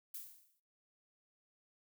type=noise with exponential decay; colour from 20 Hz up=violet; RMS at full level=-43 dBFS; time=0.14-0.6 s; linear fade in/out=5 ms; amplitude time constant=100 ms; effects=noise-tail reverb RT60 0.4 s tail -22 dB re dry